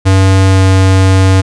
square tone with pitch glide, 95.6 to 94.99 Hz, G2 to F#2, -43 to +46 cents, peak -5 dBFS, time 0.05-1.42 s, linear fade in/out 20 ms, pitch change -11 cents, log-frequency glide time 0.47-0.61 s, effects resampled to 22050 Hz

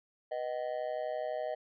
triangle tone with amplitude modulation, 622.3 Hz, D#5, in tune, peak -27 dBFS, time 0.31-1.55 s, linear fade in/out 10 ms, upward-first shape sine, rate 132 Hz, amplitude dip 100%, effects resampled to 11025 Hz

